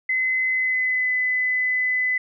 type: tone with pitch glide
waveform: sine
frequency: 2039 to 2010 Hz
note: C7 to B6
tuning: -45 to +30 cents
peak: -19 dBFS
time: 0.09-2.18 s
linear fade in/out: 5 ms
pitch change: -25 cents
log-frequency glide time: 0.5-1.11 s
effects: none